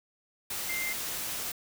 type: tone in noise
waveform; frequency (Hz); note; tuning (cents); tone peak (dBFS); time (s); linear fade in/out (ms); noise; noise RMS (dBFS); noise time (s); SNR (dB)
sine; 2093; C7; 0; -32; 0.69-0.93; 5; white; -35; 0.5-1.52; 0
effects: none